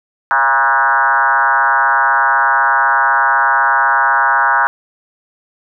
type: tone with frequency modulation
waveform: sine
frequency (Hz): 1216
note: D#6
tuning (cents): -40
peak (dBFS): -9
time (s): 0.31-4.67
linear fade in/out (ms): 0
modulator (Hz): 132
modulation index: 3.1
effects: none